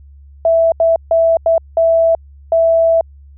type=tone bursts at uneven times; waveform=sine; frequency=659.3 Hz; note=E5; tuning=in tune; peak=-8 dBFS; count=6; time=0.45-0.72 / 0.8-0.96 / 1.11-1.37 / 1.46-1.58 / 1.77-2.15 / 2.52-3.01 s; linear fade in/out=2 ms; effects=added 70 Hz sine -37 dBFS peak until 3.37 s